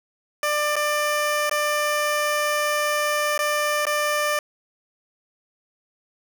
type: tone with dropouts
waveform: 15% pulse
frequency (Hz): 595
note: D5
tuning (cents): +22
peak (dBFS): -14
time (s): 0.43-4.39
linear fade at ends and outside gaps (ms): 2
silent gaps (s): 0.757-0.764 / 1.496-1.512 / 3.378-3.39 / 3.854-3.867
effects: none